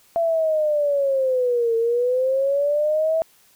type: linear two-way sweep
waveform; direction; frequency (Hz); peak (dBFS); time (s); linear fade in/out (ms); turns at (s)
sine; down then up; 677 to 452.9 to 654; -17; 0.16-3.22; 0; 1.76
effects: white hiss -56 dBFS RMS until 3.55 s